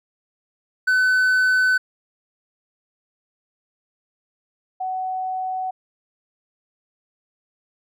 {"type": "tone pair in turn", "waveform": ["triangle", "sine"], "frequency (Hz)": [1510, 748.3], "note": ["F#6", "F#5"], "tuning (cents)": [35, 19], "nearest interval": "octave", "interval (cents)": 1216, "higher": "first", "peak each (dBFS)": [-13, -23], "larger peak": "first", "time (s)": [[0.87, 1.78], [4.8, 5.71]], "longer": "neither", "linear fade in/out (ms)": 10, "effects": []}